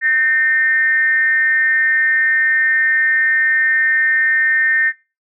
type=tone with frequency modulation; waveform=sine; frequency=1821 Hz; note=A#6; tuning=41 cents flat; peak=-11 dBFS; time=0.01-4.93 s; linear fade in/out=50 ms; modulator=275 Hz; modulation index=0.44; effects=noise-tail reverb RT60 0.3 s tail -21 dB re dry

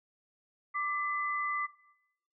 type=tone pair together; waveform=sine; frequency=1174.1 / 2013 Hz; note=D6 / B6; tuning=-1 / +33 cents; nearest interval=major sixth; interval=934 cents; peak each=-32 / -35 dBFS; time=0.74-1.67 s; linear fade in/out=20 ms; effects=noise-tail reverb RT60 0.8 s tail -17 dB re dry

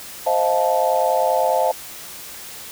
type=chord; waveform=sine; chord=F dominant seventh; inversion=second; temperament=just; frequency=523.8 / 628.6 / 698.5 / 873.1 Hz; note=C5 / Eb5 / F5 / A5; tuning=+2 / +18 / 0 / -14 cents; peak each=-21 dBFS; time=0.26-1.72 s; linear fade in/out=10 ms; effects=white hiss -36 dBFS RMS until 2.71 s

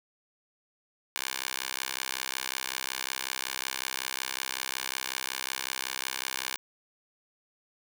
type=tone with high-pass filter; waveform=10% pulse; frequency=65.41 Hz; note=C2; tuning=in tune; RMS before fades=-35 dBFS; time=1.16-6.57 s; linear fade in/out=0 ms; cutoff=1700 Hz; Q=0.55; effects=none

